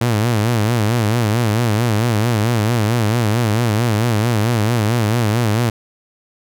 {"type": "tone with vibrato", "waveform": "sawtooth", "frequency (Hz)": 112.5, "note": "A2", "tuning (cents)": 39, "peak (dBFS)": -10, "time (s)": [0.01, 5.7], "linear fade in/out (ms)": 5, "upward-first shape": "sine", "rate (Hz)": 4.5, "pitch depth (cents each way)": 140, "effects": []}